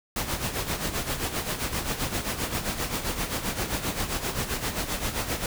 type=noise with tremolo; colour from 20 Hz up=pink; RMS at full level=-27 dBFS; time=0.16-5.46 s; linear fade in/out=2 ms; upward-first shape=sine; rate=7.6 Hz; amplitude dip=65%; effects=none